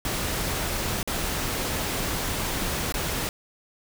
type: noise with dropouts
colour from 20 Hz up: pink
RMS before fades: -28 dBFS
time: 0.05-3.29 s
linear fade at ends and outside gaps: 1 ms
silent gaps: 1.029-1.075 / 2.923-2.941 s
effects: none